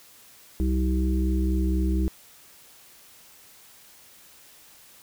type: harmonic tone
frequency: 64.2 Hz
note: C2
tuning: 32 cents flat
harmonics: 1 / 3 / 5 / 6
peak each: -22 / -29 / -29 / -37 dBFS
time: 0.6-2.08 s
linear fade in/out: 0 ms
effects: white hiss -52 dBFS RMS until 5.02 s